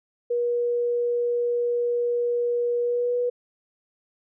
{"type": "tone with pitch glide", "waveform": "sine", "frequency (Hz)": [480, 488.1], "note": ["B4", "B4"], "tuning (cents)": [-49, -20], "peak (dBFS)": -21, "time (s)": [0.3, 3.3], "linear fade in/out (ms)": 10, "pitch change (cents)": 29, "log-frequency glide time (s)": [2.81, 3.16], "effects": []}